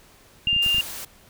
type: tone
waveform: sine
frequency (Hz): 2800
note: F7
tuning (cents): +4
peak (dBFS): -18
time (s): 0.47-0.81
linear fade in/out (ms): 2
type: clicks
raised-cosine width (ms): 5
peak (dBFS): -23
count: 6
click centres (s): 0.472 / 0.53 / 0.564 / 0.663 / 0.746 / 0.783
type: noise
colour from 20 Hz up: white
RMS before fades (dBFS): -35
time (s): 0.62-1.05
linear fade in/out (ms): 5
effects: pink hiss -53 dBFS RMS until 1.29 s